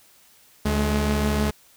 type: tone pair together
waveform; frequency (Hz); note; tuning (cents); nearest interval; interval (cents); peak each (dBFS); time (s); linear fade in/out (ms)
sawtooth; 72.8 / 211.9; D2 / G#3; -15 / +35; octave + tritone; 1850; -19; 0.65-1.51; 10
effects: white hiss -55 dBFS RMS until 1.76 s